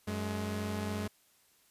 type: tone pair together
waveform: sawtooth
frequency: 94 / 211 Hz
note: F#2 / G#3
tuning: +28 / +28 cents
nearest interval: octave + major second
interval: 1400 cents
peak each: -33 / -32 dBFS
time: 0.07-1.08 s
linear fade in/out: 10 ms
effects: white hiss -67 dBFS RMS until 1.7 s + resampled to 32000 Hz